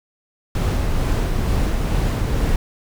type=noise with tremolo; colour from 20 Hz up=brown; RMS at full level=-18 dBFS; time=0.55-2.56 s; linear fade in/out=2 ms; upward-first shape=sine; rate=2.2 Hz; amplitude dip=25%; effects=none